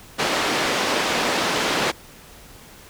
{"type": "band-pass noise", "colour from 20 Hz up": "pink", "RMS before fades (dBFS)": -22, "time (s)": [0.18, 1.92], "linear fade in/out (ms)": 20, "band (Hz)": [310, 5000], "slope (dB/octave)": 12, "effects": ["pink hiss -45 dBFS RMS until 2.89 s"]}